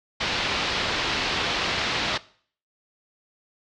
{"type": "low-pass noise", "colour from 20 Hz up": "white", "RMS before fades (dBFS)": -26, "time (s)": [0.2, 2.18], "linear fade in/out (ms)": 10, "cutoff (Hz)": 4400, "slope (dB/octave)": 24, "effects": ["noise-tail reverb RT60 0.5 s tail -19 dB re dry", "low-pass 7000 Hz 12 dB/octave"]}